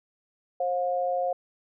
sine tone pair together, 533.6 / 714 Hz, C5 / F5, +34 / +38 cents, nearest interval perfect fourth, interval 504 cents, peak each -27 dBFS, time 0.6-1.33 s, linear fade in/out 5 ms, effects none

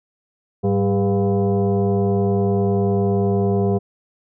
sine tone with frequency modulation, 103.83 Hz, G#2, in tune, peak -15 dBFS, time 0.63-3.79 s, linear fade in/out 20 ms, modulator 298 Hz, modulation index 1.5, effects none

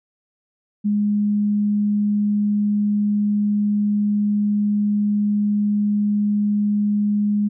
sine tone, 207 Hz, G#3, 5 cents flat, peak -16 dBFS, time 0.84-7.49 s, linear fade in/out 20 ms, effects none

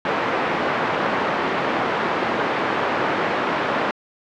white band-pass noise, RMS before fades -22 dBFS, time 0.05-3.91 s, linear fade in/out 2 ms, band 200 to 1300 Hz, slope 12 dB/octave, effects low-pass 4000 Hz 12 dB/octave

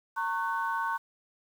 sine tone cluster, 916 / 1100 / 1503 Hz, A#5 / C#6 / F#6, -31 / -14 / +27 cents, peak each -31 / -32 / -33 dBFS, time 0.16-0.98 s, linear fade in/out 20 ms, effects tanh soft clip ceiling -19 dBFS + 9-bit

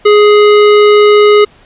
square tone, 417.3 Hz, G#4, 8 cents sharp, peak -3 dBFS, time 0.05-1.45 s, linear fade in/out 10 ms, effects pink hiss -43 dBFS RMS until 1.65 s + resampled to 8000 Hz

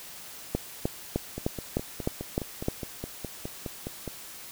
two click trains, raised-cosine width 2 ms, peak -20 / -12 dBFS, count 14 / 8, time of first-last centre 1.38-4.077 / 0.55-2.684 s, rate 4.82 / 3.28 Hz, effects white hiss -44 dBFS RMS until 4.51 s

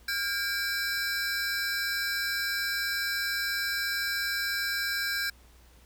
square tone cluster, 1416 / 1611 / 2318 / 4011 / 5330 Hz, F6 / G6 / D7 / B7 / E8, +23 / +47 / -23 / +26 / +18 cents, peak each -40 / -31 / -39 / -38 / -37 dBFS, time 0.08-5.3 s, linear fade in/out 5 ms, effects added 60 Hz sine -55 dBFS peak until 5.85 s + pink hiss -60 dBFS RMS until 5.85 s

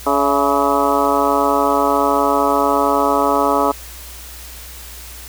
harmonic tone with a mistuned harmonic, 141.4 Hz, C#3, 35 cents sharp, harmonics 2 / 3 / 4 / 5 / 6 / 7 / 8 / 9, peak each -21 / -21 / -21 / -21 / -21 / -21 / -21 / -21 dBFS, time 0.06-3.72 s, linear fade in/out 10 ms, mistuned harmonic 5, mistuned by -76 cents, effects added 60 Hz sine -36 dBFS peak until 5.28 s + white hiss -36 dBFS RMS until 5.28 s

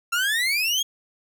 30% pulse exponential sweep, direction up, 1348 to 3322 Hz, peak -18 dBFS, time 0.12-0.83 s, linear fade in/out 10 ms, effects none

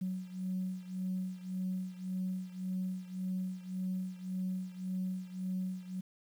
sine beating tone pair, 185 / 186.8 Hz, F#3 / F#3, 0 / +17 cents, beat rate 1.8 Hz, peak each -36 / -39 dBFS, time 0.01-6.01 s, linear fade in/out 10 ms, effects tanh soft clip ceiling -28 dBFS + 10-bit

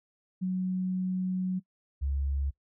sine tone pair in turn, 185 / 69.3 Hz, F#3 / C#2, 0 / 0 cents, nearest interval octave + perfect fourth, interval 1700 cents, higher first, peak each -27 dBFS, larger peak neither, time 0.41-1.6 / 2.01-2.51 s, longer first, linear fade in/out 20 ms, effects noise-tail reverb RT60 0.1 s tail -22 dB re dry

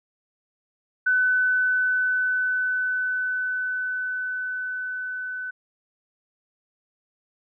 sine tone with level ramp, 1505 Hz, F#6, 29 cents sharp, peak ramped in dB -17 to -29 dBFS, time 1.06-5.51 s, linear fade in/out 10 ms, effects none

